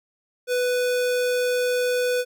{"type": "tone", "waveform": "square", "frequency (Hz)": 495.7, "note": "B4", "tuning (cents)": 6, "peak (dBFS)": -21, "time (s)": [0.47, 2.25], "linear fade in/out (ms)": 50, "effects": []}